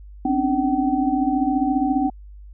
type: tone cluster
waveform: sine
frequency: 260.7 / 275.2 / 295.6 / 762 Hz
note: C4 / C#4 / D4 / G5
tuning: -6 / -12 / +11 / -49 cents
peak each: -23 dBFS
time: 0.25-2.1 s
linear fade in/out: 5 ms
effects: added 50 Hz sine -38 dBFS peak until 2.53 s